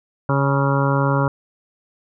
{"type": "harmonic tone", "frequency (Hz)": 138.59, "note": "C#3", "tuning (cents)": 0, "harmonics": [1, 2, 3, 4, 6, 7, 8, 9, 10], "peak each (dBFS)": [-18, -24, -27, -24, -30, -25, -28, -30, -27], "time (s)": [0.29, 1.28], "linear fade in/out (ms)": 2, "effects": []}